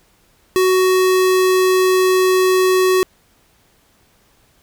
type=tone; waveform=square; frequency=372.1 Hz; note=F#4; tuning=10 cents sharp; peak=-12 dBFS; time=0.56-3.03 s; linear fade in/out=0 ms; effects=pink hiss -56 dBFS RMS until 4.62 s